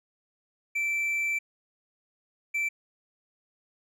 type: tone bursts at uneven times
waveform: triangle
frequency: 2333 Hz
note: D7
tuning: 12 cents flat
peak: -24 dBFS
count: 2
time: 0.75-1.39 / 2.54-2.69 s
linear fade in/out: 10 ms
effects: none